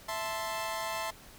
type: chord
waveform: sawtooth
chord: A minor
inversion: second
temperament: equal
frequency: 659.3 / 880 / 1046.5 Hz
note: E5 / A5 / C6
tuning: 0 / 0 / 0 cents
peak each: -34 dBFS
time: 0.08-1.11 s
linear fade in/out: 10 ms
effects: pink hiss -53 dBFS RMS until 1.38 s